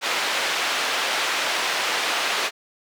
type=band-pass noise; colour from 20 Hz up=white; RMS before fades=-24 dBFS; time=0.01-2.51 s; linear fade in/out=50 ms; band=480 to 3300 Hz; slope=12 dB/octave; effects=none